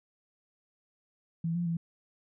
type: tone with pitch steps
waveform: sine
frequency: 165.8 / 173.5 / 167.3 Hz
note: E3 / F3 / E3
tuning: +10 / -11 / +26 cents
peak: -28 dBFS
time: 1.44-1.77 s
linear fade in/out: 5 ms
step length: 110 ms
effects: none